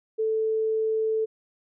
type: tone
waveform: sine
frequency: 440 Hz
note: A4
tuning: in tune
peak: -22 dBFS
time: 0.18-1.26 s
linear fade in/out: 20 ms
effects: none